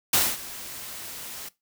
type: noise with ADSR envelope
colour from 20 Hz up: white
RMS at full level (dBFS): -19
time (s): 0.13-1.49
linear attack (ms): 7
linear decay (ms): 230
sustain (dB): -19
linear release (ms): 7
effects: noise-tail reverb RT60 0.2 s tail -19 dB re dry